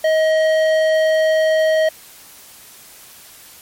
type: tone with tanh clipping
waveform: sine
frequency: 632 Hz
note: D#5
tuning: 27 cents sharp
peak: -14 dBFS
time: 0.04-1.89 s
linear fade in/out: 5 ms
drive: 13 dB
effects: white hiss -42 dBFS RMS until 3.61 s + MP3 64 kbps